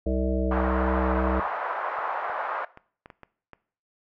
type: harmonic tone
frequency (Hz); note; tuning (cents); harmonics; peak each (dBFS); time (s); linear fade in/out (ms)
64.4; C2; -27; 1 / 3 / 5 / 7 / 9 / 10; -26 / -31 / -30 / -31 / -33 / -34; 0.06-1.4; 5
type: band-pass noise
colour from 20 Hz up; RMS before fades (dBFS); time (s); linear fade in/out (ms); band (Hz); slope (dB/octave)
white; -30; 0.51-2.65; 5; 610 to 1300; 24
type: clicks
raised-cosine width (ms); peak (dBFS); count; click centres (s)
0.5; -28; 7; 1.988 / 2.298 / 2.774 / 3.059 / 3.102 / 3.233 / 3.533
effects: noise-tail reverb RT60 0.5 s tail -19 dB re dry